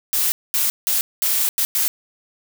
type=noise bursts at uneven times; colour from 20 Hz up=blue; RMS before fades=-19 dBFS; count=6; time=0.13-0.32 / 0.54-0.7 / 0.87-1.01 / 1.22-1.49 / 1.58-1.65 / 1.75-1.88 s; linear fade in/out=0 ms; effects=none